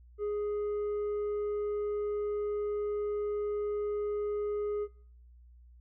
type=tone with tanh clipping; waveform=sine; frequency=415.3 Hz; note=G#4; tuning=in tune; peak=-31 dBFS; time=0.18-4.88 s; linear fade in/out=50 ms; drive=4 dB; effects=noise-tail reverb RT60 0.6 s tail -24 dB re dry + added 60 Hz sine -53 dBFS peak until 5.8 s

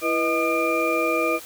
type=tone cluster; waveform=sine; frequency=332.9 / 488.6 / 629 / 1218 / 2386 Hz; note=E4 / B4 / D#5 / D#6 / D7; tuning=+17 / -19 / +19 / -37 / +27 cents; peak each=-26 dBFS; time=0.01-1.4 s; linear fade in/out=50 ms; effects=white hiss -41 dBFS RMS until 1.45 s

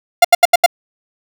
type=tone bursts; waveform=45% pulse; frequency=698.5 Hz; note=F5; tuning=in tune; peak=-3 dBFS; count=5; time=0.22-0.662 s; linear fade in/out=5 ms; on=26 ms; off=78 ms; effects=none

